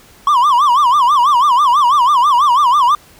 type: tone with vibrato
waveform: triangle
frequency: 1069 Hz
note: C6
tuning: 37 cents sharp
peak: -6 dBFS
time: 0.27-2.95 s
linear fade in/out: 2 ms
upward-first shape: sine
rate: 6.1 Hz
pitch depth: 210 cents each way
effects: pink hiss -44 dBFS RMS until 3.19 s